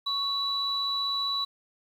sine tone pair together, 1108.7 / 3938 Hz, C#6 / B7, 0 / -6 cents, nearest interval octave + minor seventh, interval 2194 cents, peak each -33 / -27 dBFS, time 0.06-1.45 s, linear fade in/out 10 ms, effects 9-bit

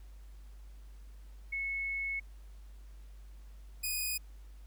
sine / 5% pulse tone pair in turn, 2196 / 2481 Hz, C#7 / D#7, -17 / -6 cents, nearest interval major second, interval 211 cents, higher second, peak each -33 / -23 dBFS, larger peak second, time 1.52-2.2 / 3.83-4.18 s, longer first, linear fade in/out 10 ms, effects added 50 Hz sine -48 dBFS peak until 4.66 s + pink hiss -67 dBFS RMS until 4.66 s

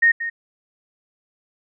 sine tone with echo, 1853 Hz, A#6, 11 cents flat, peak -11 dBFS, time 0.02-0.12 s, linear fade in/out 10 ms, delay 180 ms, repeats 1, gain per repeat -12 dB, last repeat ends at 0.3 s, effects none

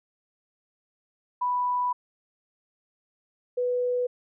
sine tone pair in turn, 987.8 / 493.9 Hz, B5 / B4, 0 / 0 cents, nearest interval octave, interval 1200 cents, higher first, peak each -23 dBFS, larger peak neither, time 1.41-1.93 / 3.57-4.07 s, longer first, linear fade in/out 10 ms, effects none

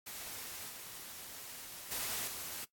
white noise with level steps, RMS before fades -45 / -48 / -38 / -43 dBFS, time 0.06-2.65 s, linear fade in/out 10 ms, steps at 0.69 / 1.91 / 2.27 s, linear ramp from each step 10 ms, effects noise-tail reverb RT60 0.1 s tail -17 dB re dry + AAC 64 kbps

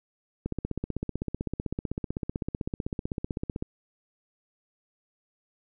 click train, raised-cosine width 3 ms, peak -17 dBFS, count 51, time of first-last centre 0.46-3.625 s, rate 15.8 Hz, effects none

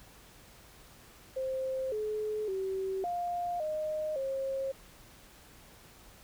sine tone with pitch steps, 525 / 427.5 / 382.7 / 703 / 617 / 538 Hz, C5 / A4 / G4 / F5 / D#5 / C5, +6 / -50 / -42 / +11 / -15 / +48 cents, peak -31 dBFS, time 1.36-4.72 s, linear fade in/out 10 ms, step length 560 ms, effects added 50 Hz sine -65 dBFS peak until 6.23 s + pink hiss -56 dBFS RMS until 6.23 s

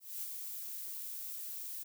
violet noise with ADSR envelope, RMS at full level -39 dBFS, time 0-1.84 s, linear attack 230 ms, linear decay 24 ms, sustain -4 dB, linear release 18 ms, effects none

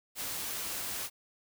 white noise, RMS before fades -37 dBFS, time 0.15-1.1 s, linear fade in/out 50 ms, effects none

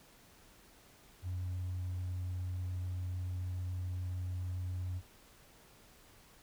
triangle tone with hard clipping, 90.7 Hz, F#2, 34 cents flat, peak -35 dBFS, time 1.22-5.02 s, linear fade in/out 50 ms, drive 2 dB, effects pink hiss -61 dBFS RMS until 6.42 s

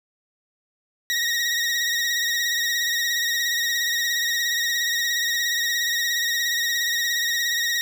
20% pulse tone with vibrato, 1885 Hz, A#6, 19 cents sharp, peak -16 dBFS, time 1.1-7.81 s, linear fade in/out 0 ms, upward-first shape triangle, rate 17 Hz, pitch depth 56 cents each way, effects none

